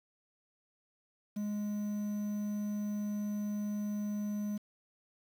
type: tone with quantisation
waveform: triangle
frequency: 207.7 Hz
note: G#3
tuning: in tune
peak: -31 dBFS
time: 1.36-4.58 s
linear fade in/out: 10 ms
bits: 9
effects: none